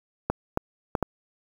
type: clicks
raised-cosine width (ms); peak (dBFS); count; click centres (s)
1; -9; 4; 0.3 / 0.574 / 0.952 / 1.027
effects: 7-bit